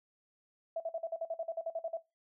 sine tone bursts, 659.3 Hz, E5, in tune, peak -32 dBFS, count 14, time 0.76-1.972 s, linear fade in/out 5 ms, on 42 ms, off 48 ms, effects noise-tail reverb RT60 0.2 s tail -17 dB re dry

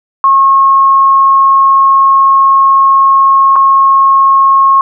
sine tone with dropouts, 1086 Hz, C#6, 36 cents flat, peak -3 dBFS, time 0.24-4.81 s, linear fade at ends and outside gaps 1 ms, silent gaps 3.558-3.562 s, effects none

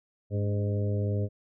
harmonic tone with a mistuned harmonic, 102.6 Hz, G#2, 21 cents flat, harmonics 1 / 2 / 3 / 4 / 5 / 6, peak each -26 / -36 / -40 / -37 / -38 / -42 dBFS, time 0.3-1.29 s, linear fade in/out 50 ms, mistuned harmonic 3, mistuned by -66 cents, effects none

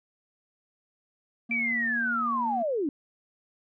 triangle tone with pitch glide, 233.1 to 235.3 Hz, A#3 to A#3, 0 to +16 cents, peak -31 dBFS, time 1.49-2.63 s, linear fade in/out 10 ms, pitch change +16 cents, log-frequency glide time 1.69-2.31 s
sine linear sweep, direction down, 2349 to 264.4 Hz, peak -25 dBFS, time 1.51-2.89 s, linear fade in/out 2 ms
effects none

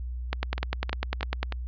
two click trains, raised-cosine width 0.3 ms, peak -16 / -11 dBFS, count 4 / 12, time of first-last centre 0.58-1.523 / 0.33-1.43 s, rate 3.18 / 10 Hz, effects added 61 Hz sine -31 dBFS peak until 1.67 s + resampled to 11025 Hz

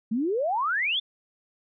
sine exponential sweep, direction up, 207.9 to 3600 Hz, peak -23 dBFS, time 0.11-1 s, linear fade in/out 10 ms, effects none

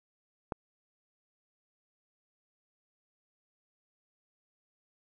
click, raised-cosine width 1 ms, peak -19 dBFS, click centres 0.522 s, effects none

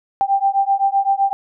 sine beating tone pair, 784 / 791.8 Hz, G5 / G5, 0 / +17 cents, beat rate 7.8 Hz, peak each -17 dBFS, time 0.21-1.33 s, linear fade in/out 0 ms, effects none

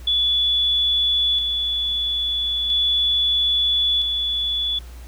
sine tone with tremolo, 3434 Hz, A7, 43 cents flat, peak -16 dBFS, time 0.07-4.79 s, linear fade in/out 5 ms, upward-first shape square, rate 0.38 Hz, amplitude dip 35%, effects added 60 Hz sine -35 dBFS peak until 5.07 s + pink hiss -48 dBFS RMS until 5.07 s

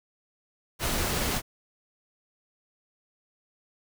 pink noise, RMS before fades -28 dBFS, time 0.79-1.42 s, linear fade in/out 50 ms, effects none

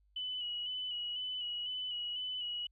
sine tone with vibrato, 2960 Hz, F#7, in tune, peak -36 dBFS, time 0.16-2.67 s, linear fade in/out 5 ms, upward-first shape square, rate 2 Hz, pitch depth 26 cents each way, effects added 50 Hz sine -67 dBFS peak until 2.71 s

